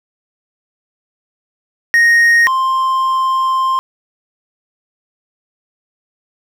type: tone pair in turn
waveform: triangle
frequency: 1864.7 / 1050.5 Hz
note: A#6 / C6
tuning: 0 / +7 cents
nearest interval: minor seventh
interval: 993 cents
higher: first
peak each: -5 / -10 dBFS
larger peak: first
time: 1.94-2.47 / 2.47-3.79 s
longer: second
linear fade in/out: 0 ms
effects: none